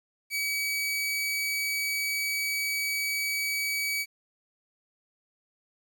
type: tone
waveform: sawtooth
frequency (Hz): 2277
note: C#7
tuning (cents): +46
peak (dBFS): -24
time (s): 0.3-4.06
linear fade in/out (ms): 50
effects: 10-bit